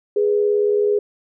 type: tone pair together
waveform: sine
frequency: 414.2 / 492.6 Hz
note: G#4 / B4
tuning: -5 / -5 cents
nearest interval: minor third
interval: 300 cents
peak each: -15 / -23 dBFS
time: 0.16-0.99 s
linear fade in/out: 5 ms
effects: none